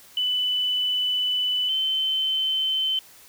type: tone pair in turn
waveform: sine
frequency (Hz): 2992 / 3073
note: F#7 / G7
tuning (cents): +19 / -35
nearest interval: unison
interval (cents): 46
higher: second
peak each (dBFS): -21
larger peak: neither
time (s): 0.17-1.69 / 1.69-2.99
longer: first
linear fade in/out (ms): 2
effects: white hiss -50 dBFS RMS until 3.28 s